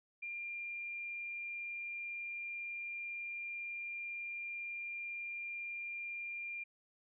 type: tone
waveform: sine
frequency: 2394 Hz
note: D7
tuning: 33 cents sharp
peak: -40 dBFS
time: 0.22-6.64 s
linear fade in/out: 10 ms
effects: none

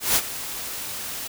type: noise with ADSR envelope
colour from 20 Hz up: white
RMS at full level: -18 dBFS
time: 0-1.28 s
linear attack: 160 ms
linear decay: 50 ms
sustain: -14 dB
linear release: 12 ms
effects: none

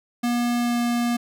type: tone with pitch glide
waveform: square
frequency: 240 to 238.6 Hz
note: B3 to A#3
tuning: -49 to +41 cents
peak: -21 dBFS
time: 0.23-1.17 s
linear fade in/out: 10 ms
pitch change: -10 cents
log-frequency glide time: 0.59-0.79 s
effects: none

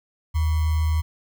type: tone with sample-and-hold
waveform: sine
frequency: 78.7 Hz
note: D#2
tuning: 20 cents sharp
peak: -18 dBFS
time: 0.34-1.02 s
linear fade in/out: 20 ms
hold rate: 1050 Hz
effects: none

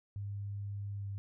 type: tone with pitch glide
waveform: sine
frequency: 100.9 to 99.63 Hz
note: G#2 to G2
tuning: -49 to +29 cents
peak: -37 dBFS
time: 0.16-1.18 s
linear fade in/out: 0 ms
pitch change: -22 cents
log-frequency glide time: 0.97-1.07 s
effects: none

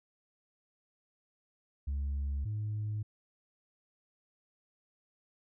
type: tone pair in turn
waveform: sine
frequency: 70 / 106.19 Hz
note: C#2 / G#2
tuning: +18 / +39 cents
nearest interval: perfect fifth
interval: 721 cents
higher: second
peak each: -29 / -31 dBFS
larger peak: first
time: 1.87-2.45 / 2.45-3.03 s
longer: neither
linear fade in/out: 10 ms
effects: tanh soft clip ceiling -30 dBFS

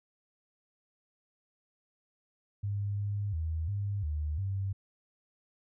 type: tone with pitch steps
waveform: sine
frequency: 101.4 / 102 / 80.3 / 100.9 / 75.6 / 97.4 Hz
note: G#2 / G#2 / E2 / G#2 / D#2 / G2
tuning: -41 / -31 / -45 / -49 / -49 / -11 cents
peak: -30 dBFS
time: 2.63-4.73 s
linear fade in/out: 10 ms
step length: 350 ms
effects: none

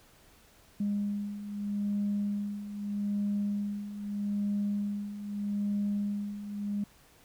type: beating tone pair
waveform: sine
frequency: 203.6 / 204.4 Hz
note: G#3 / G#3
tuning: -34 / -27 cents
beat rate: 0.8 Hz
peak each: -35 / -30 dBFS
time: 0.8-6.84 s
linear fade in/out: 5 ms
effects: tanh soft clip ceiling -23 dBFS + pink hiss -60 dBFS RMS until 7.24 s

